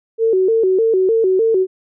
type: tone with vibrato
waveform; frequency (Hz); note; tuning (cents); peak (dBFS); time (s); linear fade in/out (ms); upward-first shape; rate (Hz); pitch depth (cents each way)
sine; 411.3; G#4; -17; -11; 0.18-1.67; 50; square; 3.3; 160
effects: none